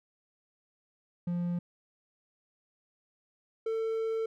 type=tone pair in turn; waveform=triangle; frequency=174.61 / 447.4 Hz; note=F3 / A4; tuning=0 / +29 cents; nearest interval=octave + major third; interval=1629 cents; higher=second; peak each=-27 / -27 dBFS; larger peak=neither; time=1.27-1.59 / 3.66-4.26 s; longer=second; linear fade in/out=5 ms; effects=none